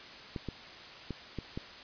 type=clicks; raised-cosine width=3 ms; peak=-23 dBFS; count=5; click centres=0.362 / 0.487 / 1.107 / 1.387 / 1.575 s; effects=white hiss -48 dBFS RMS until 1.83 s + resampled to 11025 Hz